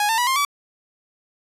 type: tone with pitch steps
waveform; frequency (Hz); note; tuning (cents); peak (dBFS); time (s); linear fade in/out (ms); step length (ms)
sawtooth; 830 / 899.9 / 975.7 / 1057.9 / 1147; G#5 / A5 / B5 / C6 / D6; -1 / +39 / -21 / +19 / -41; -14; 0-0.45; 2; 90
effects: resampled to 32000 Hz